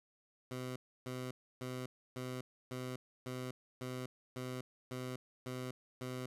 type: tone bursts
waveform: 15% pulse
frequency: 127.2 Hz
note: C3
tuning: 48 cents flat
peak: -34 dBFS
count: 11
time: 0.51-6.26 s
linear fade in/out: 2 ms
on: 250 ms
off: 300 ms
effects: resampled to 32000 Hz